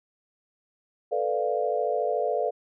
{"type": "chord", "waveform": "sine", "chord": "B half-diminished seventh", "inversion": "third", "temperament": "equal", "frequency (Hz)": [440, 493.9, 587.3, 698.5], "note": ["A4", "B4", "D5", "F5"], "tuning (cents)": [0, 0, 0, 0], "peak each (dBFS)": -29, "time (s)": [1.11, 2.51], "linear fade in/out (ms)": 20, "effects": []}